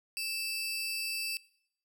sawtooth tone pair together, 2637 / 4699 Hz, E7 / D8, 0 / 0 cents, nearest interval minor seventh, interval 1000 cents, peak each -33 / -34 dBFS, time 0.17-1.37 s, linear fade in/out 0 ms, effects noise-tail reverb RT60 0.7 s tail -22 dB re dry

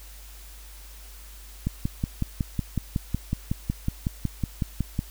click train, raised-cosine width 5 ms, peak -12 dBFS, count 19, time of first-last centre 1.67-4.991 s, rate 5.42 Hz, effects added 50 Hz sine -43 dBFS peak until 5.1 s + white hiss -49 dBFS RMS until 5.1 s

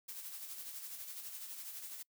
blue noise with tremolo, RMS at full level -45 dBFS, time 0.08-2.03 s, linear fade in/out 10 ms, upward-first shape sine, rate 12 Hz, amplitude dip 45%, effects noise-tail reverb RT60 0.1 s tail -26 dB re dry

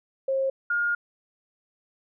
sine tone pair in turn, 536 / 1420.2 Hz, C5 / F6, +42 / +29 cents, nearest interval octave + perfect fourth, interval 1687 cents, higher second, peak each -22 dBFS, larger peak neither, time 0.28-0.5 / 0.7-0.95 s, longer second, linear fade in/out 5 ms, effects none

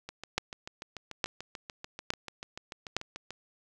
two click trains, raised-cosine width 0.2 ms, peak -10 / -23 dBFS, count 4 / 23, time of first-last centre 0.38-2.966 / 0.09-3.306 s, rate 1.16 / 6.84 Hz, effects none

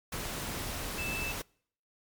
sine tone in noise, 2637 Hz, E7, in tune, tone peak -35 dBFS, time 0.98-1.32 s, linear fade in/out 5 ms, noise pink, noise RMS -37 dBFS, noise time 0.12-1.42 s, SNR -1 dB, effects noise-tail reverb RT60 0.6 s tail -26 dB re dry + MP3 96 kbps

